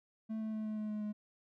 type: tone with pitch steps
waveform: triangle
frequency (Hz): 220 / 218.4 / 216.7 / 215.1 / 213.5 / 211.9 / 210.3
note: A3 / A3 / A3 / A3 / G#3 / G#3 / G#3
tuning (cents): 0 / -13 / -26 / -39 / +48 / +35 / +22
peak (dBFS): -34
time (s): 0.29-1.13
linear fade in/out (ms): 20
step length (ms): 120
effects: none